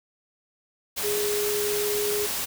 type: tone in noise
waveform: sine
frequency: 415.3 Hz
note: G#4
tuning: in tune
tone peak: -25 dBFS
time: 1.03-2.27 s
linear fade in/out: 20 ms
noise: white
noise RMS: -29 dBFS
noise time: 0.96-2.46 s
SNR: +1 dB
effects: none